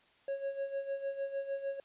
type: tone with tremolo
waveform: triangle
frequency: 550 Hz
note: C#5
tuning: 14 cents flat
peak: -30 dBFS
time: 0.28-1.8 s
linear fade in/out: 2 ms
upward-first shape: sine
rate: 6.6 Hz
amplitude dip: 70%
effects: white hiss -66 dBFS RMS until 1.84 s + resampled to 8000 Hz